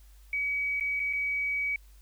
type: tone with dropouts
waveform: sine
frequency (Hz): 2270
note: C#7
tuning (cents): +41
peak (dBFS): -27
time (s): 0.33-1.76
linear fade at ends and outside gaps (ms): 2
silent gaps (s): 0.799-0.808 / 0.996-1 / 1.129-1.133
effects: added 50 Hz sine -51 dBFS peak until 2.01 s + white hiss -64 dBFS RMS until 2.01 s